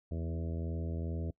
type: harmonic tone with a mistuned harmonic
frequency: 82.41 Hz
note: E2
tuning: in tune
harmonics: 1 / 2 / 3 / 4 / 5 / 6 / 7 / 8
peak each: -35 / -41 / -45 / -47 / -49 / -51 / -52 / -53 dBFS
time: 0.11-1.31 s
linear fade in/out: 5 ms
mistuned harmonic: 3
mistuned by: -16 cents
effects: noise-tail reverb RT60 0.1 s tail -24 dB re dry